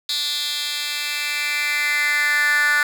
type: tone with high-pass filter sweep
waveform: 10% pulse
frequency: 293.7 Hz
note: D4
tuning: in tune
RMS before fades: -21 dBFS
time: 0.09-2.83 s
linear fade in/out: 2 ms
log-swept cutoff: 3700 to 1600 Hz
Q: 5
effects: none